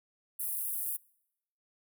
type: high-pass noise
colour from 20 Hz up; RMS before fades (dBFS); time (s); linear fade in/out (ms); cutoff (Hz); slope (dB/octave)
pink; -35; 0.39-0.97; 10; 9800; 48
effects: noise-tail reverb RT60 0.8 s tail -25 dB re dry